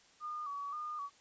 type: tone with vibrato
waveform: sine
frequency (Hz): 1174.7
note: D6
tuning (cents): 0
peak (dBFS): -38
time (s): 0.2-1.1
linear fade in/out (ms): 50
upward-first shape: square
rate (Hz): 1.9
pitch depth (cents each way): 61
effects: white hiss -64 dBFS RMS until 1.2 s + resampled to 16000 Hz